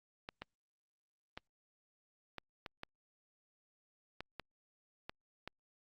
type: clicks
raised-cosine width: 0.3 ms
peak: -27 dBFS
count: 10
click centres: 0.289 / 0.42 / 1.375 / 2.383 / 2.662 / 2.834 / 4.206 / 4.397 / 5.095 / 5.476 s
effects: Opus 48 kbps